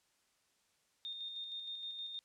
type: tone with tremolo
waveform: sine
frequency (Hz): 3655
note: A#7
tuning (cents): -35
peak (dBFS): -40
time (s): 1.05-2.19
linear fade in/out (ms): 0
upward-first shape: square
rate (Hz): 6.4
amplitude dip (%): 35
effects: white hiss -75 dBFS RMS until 2.24 s + low-pass 9000 Hz 12 dB/octave